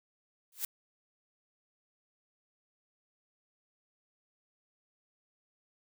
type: noise with exponential growth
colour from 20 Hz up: blue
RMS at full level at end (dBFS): -30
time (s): 0.52-0.65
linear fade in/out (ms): 2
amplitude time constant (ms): 28
effects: none